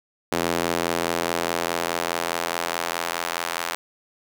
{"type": "tone with high-pass filter sweep", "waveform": "sawtooth", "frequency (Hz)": 84.8, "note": "E2", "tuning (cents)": 50, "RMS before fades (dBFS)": -26, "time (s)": [0.32, 3.75], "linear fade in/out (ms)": 0, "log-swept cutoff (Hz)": [330, 1000], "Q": 0.84, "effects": []}